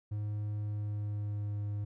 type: tone with pitch glide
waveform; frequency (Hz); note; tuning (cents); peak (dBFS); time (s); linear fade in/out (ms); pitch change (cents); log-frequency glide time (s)
triangle; 104.7 to 103.14; G#2 to G#2; +15 to -11; -31; 0.11-1.85; 10; -26; 0.58-1.6
effects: none